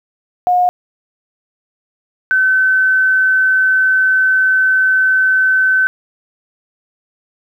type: tone pair in turn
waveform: sine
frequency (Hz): 720 / 1525.6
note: F#5 / G6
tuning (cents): -47 / -47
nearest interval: octave + minor second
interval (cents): 1300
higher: second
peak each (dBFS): -9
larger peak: neither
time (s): 0.47-0.69 / 2.31-5.87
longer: second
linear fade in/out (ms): 0
effects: 8-bit